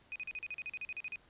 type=tone bursts; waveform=sine; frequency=2500 Hz; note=D#7; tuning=8 cents sharp; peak=-38 dBFS; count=14; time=0.12-1.158 s; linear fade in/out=0 ms; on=37 ms; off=40 ms; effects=pink hiss -65 dBFS RMS until 1.29 s + resampled to 8000 Hz